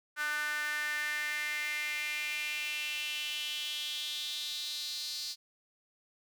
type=tone with high-pass filter sweep; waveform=sawtooth; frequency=299 Hz; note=D4; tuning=31 cents sharp; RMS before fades=-36 dBFS; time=0.16-5.36 s; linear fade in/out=50 ms; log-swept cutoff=1500 to 4500 Hz; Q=5.1; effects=none